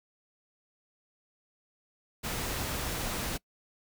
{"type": "noise", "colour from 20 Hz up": "pink", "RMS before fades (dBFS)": -34, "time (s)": [2.23, 3.38], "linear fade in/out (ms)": 20, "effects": ["noise-tail reverb RT60 0.1 s tail -25 dB re dry"]}